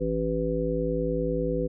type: harmonic tone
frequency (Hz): 55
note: A1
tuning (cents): 0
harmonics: 1 / 3 / 5 / 7 / 9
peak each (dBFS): -32 / -31 / -32 / -32 / -28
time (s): 0-1.68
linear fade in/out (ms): 20
effects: none